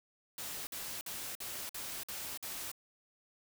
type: noise bursts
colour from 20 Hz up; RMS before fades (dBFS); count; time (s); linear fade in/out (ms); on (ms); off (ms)
white; -42; 7; 0.38-2.716; 2; 290; 51
effects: none